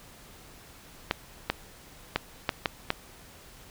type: clicks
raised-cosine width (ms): 0.3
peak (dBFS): -8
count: 6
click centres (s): 1.111 / 1.5 / 2.16 / 2.492 / 2.658 / 2.904
effects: pink hiss -51 dBFS RMS until 3.7 s